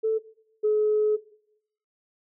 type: tone pair in turn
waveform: sine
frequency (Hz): 441.1 / 425.7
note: A4 / G#4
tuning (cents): +4 / +43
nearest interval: minor second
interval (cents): 61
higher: first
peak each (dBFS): -20 / -18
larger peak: second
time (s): 0.03-0.19 / 0.63-1.17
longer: second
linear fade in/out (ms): 20
effects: noise-tail reverb RT60 0.7 s tail -18 dB re dry + tanh soft clip ceiling -14 dBFS